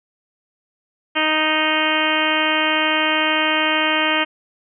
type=harmonic tone; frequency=311.1 Hz; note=D#4; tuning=in tune; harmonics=1 / 2 / 3 / 4 / 5 / 6 / 7 / 8 / 9 / 10; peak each=-25 / -25 / -25 / -25 / -25 / -25 / -25 / -25 / -25 / -25 dBFS; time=1.15-4.25 s; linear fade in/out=20 ms; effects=none